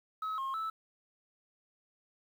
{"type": "tone with pitch steps", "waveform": "sine", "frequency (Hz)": [1284, 1073, 1312], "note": ["E6", "C6", "E6"], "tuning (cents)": [-46, 43, -9], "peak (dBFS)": -31, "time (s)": [0.22, 0.7], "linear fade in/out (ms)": 5, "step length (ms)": 160, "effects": ["tanh soft clip ceiling -32 dBFS", "10-bit"]}